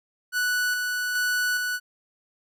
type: tone with tremolo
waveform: 45% pulse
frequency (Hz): 1480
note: F#6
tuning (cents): 0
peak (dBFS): -22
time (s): 0.32-1.8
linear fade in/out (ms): 50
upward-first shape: square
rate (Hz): 1.2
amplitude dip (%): 30
effects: none